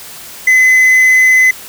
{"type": "tone", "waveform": "triangle", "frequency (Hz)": 2029, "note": "B6", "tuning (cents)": 46, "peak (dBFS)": -3, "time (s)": [0.47, 1.51], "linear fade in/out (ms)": 5, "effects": ["white hiss -31 dBFS RMS until 1.68 s"]}